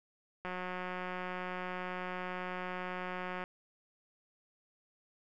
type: click train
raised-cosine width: 0.5 ms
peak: -25 dBFS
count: 545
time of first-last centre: 0.45-3.439 s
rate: 182 Hz
effects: none